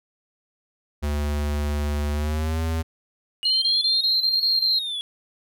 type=tone with pitch glide; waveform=square; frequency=73.5 to 81.08 Hz; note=D2 to E2; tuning=+2 to -28 cents; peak=-23 dBFS; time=1.02-2.83 s; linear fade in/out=20 ms; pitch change=+170 cents; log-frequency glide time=2.12-2.61 s
type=linear two-way sweep; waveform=triangle; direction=up then down; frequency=2875 to 4435 to 3336 Hz; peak=-25 dBFS; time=3.43-5.01 s; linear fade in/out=0 ms; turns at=4.48 s
type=tone bursts; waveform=sine; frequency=4186 Hz; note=C8; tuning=in tune; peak=-18 dBFS; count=7; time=3.45-4.79 s; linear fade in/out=5 ms; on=170 ms; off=25 ms
effects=none

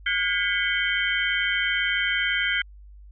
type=tone cluster; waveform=sine; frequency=1438 / 1616 / 2011 / 2213 / 3122 Hz; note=F#6 / G#6 / B6 / C#7 / G7; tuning=-50 / -48 / +31 / -3 / -8 cents; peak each=-28 dBFS; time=0.06-2.62 s; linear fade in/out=5 ms; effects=added 50 Hz sine -43 dBFS peak until 3.11 s

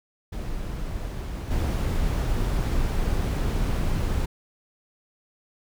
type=noise with level steps; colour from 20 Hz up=brown; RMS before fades=-31 / -24 dBFS; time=0.32-4.26 s; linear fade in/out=10 ms; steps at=1.5 s; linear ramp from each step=20 ms; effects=none

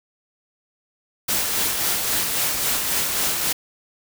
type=noise with tremolo; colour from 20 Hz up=white; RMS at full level=-21 dBFS; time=1.28-3.53 s; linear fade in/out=10 ms; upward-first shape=sine; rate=3.7 Hz; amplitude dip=35%; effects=none

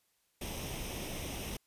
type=noise with comb filter; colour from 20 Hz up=pink; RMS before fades=-40 dBFS; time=0.41-1.57 s; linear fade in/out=5 ms; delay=0.34 ms; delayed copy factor=+0.6; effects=white hiss -75 dBFS RMS until 1.66 s + resampled to 32000 Hz

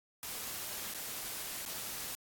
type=noise with dropouts; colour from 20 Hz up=white; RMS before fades=-41 dBFS; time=0.23-2.15 s; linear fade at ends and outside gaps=0 ms; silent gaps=0.938-0.946 / 1.652-1.661 s; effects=AAC 64 kbps

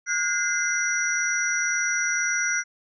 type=tone cluster; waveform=sine; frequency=1439 / 1601 / 2066 / 5830 Hz; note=F#6 / G6 / C7 / F#8; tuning=-49 / +36 / -22 / -26 cents; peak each=-26 / -30 / -28 / -27 dBFS; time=0.06-2.64 s; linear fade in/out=50 ms; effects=none

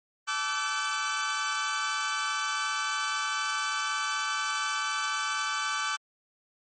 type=tone cluster; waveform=sawtooth; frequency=868 / 1161 / 1324 / 1524 Hz; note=A5 / D6 / E6 / G6; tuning=-24 / -20 / +7 / -49 cents; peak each=-35 / -28 / -33 / -28 dBFS; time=0.27-5.97 s; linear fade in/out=20 ms; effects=MP3 32 kbps

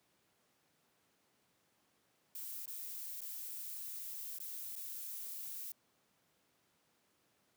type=noise with dropouts; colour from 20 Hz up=violet; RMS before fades=-45 dBFS; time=2.35-5.72 s; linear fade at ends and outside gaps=2 ms; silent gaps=2.658-2.678 / 3.207-3.216 / 4.387-4.401 / 4.755-4.762 s; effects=pink hiss -75 dBFS RMS until 7.56 s + high-pass 150 Hz 12 dB/octave

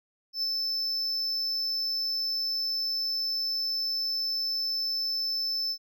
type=tone with ADSR envelope; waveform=triangle; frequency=5274 Hz; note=E8; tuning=in tune; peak=-24 dBFS; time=0.33-5.78 s; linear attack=96 ms; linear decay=28 ms; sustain=-2 dB; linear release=71 ms; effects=none

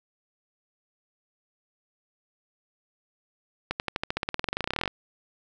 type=accelerating click train; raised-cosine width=0.3 ms; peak=-11 dBFS; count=26; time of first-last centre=3.71-4.878 s; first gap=89 ms; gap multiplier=0.94; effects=none

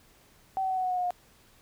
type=tone with pitch steps; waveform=sine; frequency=766 / 758.5 / 751.1 / 743.8 / 736.5 / 729.3 / 722.2 / 715.1 Hz; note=G5 / F#5 / F#5 / F#5 / F#5 / F#5 / F#5 / F5; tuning=-40 / +43 / +26 / +9 / -8 / -25 / -42 / +41 cents; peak=-26 dBFS; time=0.57-1.106 s; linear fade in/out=0 ms; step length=67 ms; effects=pink hiss -60 dBFS RMS until 1.61 s

